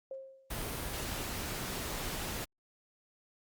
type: tone with exponential decay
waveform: sine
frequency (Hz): 534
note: C5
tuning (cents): +35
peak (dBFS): -37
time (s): 0.11-0.67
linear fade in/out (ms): 2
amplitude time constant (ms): 120
type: noise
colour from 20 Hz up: pink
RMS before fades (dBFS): -38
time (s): 0.5-2.45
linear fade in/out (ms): 10
effects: Opus 32 kbps